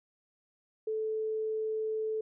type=tone; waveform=sine; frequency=436.8 Hz; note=A4; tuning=13 cents flat; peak=-30 dBFS; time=0.87-2.21 s; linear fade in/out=5 ms; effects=none